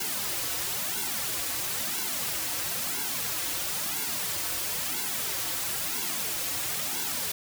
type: noise with flanger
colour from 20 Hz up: white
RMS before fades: -31 dBFS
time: 0-7.32 s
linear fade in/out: 5 ms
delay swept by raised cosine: 1.6 to 5 ms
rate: 1 Hz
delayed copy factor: -1
effects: none